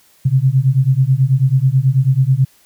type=beating tone pair; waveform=sine; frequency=127.9 / 137.1 Hz; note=C3 / C#3; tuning=-39 / -19 cents; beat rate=9.2 Hz; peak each=-13 dBFS; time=0.25-2.45 s; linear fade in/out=10 ms; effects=white hiss -52 dBFS RMS until 2.65 s